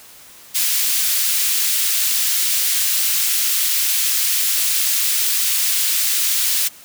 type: high-pass noise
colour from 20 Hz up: white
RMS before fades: -18 dBFS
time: 0.54-6.69 s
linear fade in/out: 20 ms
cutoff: 2400 Hz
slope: 12 dB/octave
effects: white hiss -43 dBFS RMS until 6.84 s